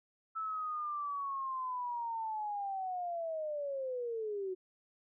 sine linear sweep, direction down, 1318.5 to 364.9 Hz, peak -35 dBFS, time 0.35-4.55 s, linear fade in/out 20 ms, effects none

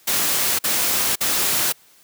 white noise bursts, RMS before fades -20 dBFS, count 3, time 0.07-1.726 s, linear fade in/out 10 ms, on 520 ms, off 48 ms, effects white hiss -53 dBFS RMS until 2.03 s + high-pass 100 Hz 12 dB/octave

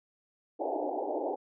white band-pass noise, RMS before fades -33 dBFS, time 0.59-1.36 s, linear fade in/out 20 ms, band 280 to 850 Hz, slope 96 dB/octave, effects none

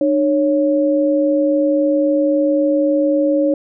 sine tone pair together, 301.8 / 554.5 Hz, D4 / C#5, +47 / 0 cents, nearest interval major seventh, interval 1053 cents, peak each -15 dBFS, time 0.01-3.54 s, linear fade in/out 2 ms, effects none

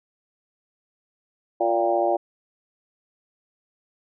harmonic tone with a mistuned harmonic, 116.54 Hz, A#2, in tune, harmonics 3 / 4 / 5 / 6 / 7 / 8, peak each -25 / -34 / -23 / -25 / -25 / -37 dBFS, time 1.6-2.17 s, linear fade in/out 10 ms, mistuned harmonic 7, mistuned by -46 cents, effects none

